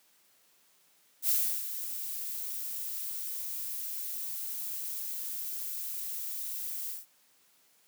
violet noise with ADSR envelope, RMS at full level -26 dBFS, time 1.22-7.06 s, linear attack 71 ms, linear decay 330 ms, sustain -11 dB, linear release 160 ms, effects white hiss -66 dBFS RMS until 7.87 s + high-pass 150 Hz 12 dB/octave

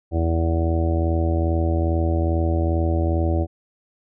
harmonic tone, 82.41 Hz, E2, in tune, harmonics 1 / 2 / 3 / 4 / 5 / 6 / 7 / 8 / 9, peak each -19 / -32 / -32 / -25 / -33 / -38 / -29 / -40 / -32 dBFS, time 0.11-3.47 s, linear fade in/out 50 ms, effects none

